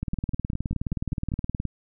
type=two click trains; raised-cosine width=5 ms; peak=-19 / -15 dBFS; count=7 / 32; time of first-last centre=0.14-1.319 / 0.03-1.653 s; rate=5.09 / 19.1 Hz; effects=none